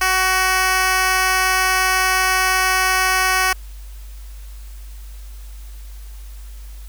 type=tone with high-pass filter; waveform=10% pulse; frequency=374.3 Hz; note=F#4; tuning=20 cents sharp; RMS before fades=-17 dBFS; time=0.01-3.53 s; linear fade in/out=5 ms; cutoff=820 Hz; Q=0.67; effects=added 50 Hz sine -32 dBFS peak until 6.88 s + white hiss -48 dBFS RMS until 6.88 s